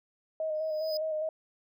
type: tone with vibrato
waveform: sine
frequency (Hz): 625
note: D#5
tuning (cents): +8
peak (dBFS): -29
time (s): 0.4-1.29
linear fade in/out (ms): 2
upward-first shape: square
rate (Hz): 4.9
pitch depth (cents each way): 23
type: tone with exponential growth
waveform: square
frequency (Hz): 5000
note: D#8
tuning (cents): +8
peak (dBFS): -33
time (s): 0.55-0.97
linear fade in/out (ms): 1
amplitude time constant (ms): 90
effects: none